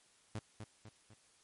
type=tone with echo; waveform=sawtooth; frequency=107.5 Hz; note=A2; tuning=40 cents flat; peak=-35 dBFS; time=0.35-0.39 s; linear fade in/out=0 ms; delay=250 ms; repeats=3; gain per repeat=-6 dB; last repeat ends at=1.14 s; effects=white hiss -68 dBFS RMS until 1.43 s + MP3 48 kbps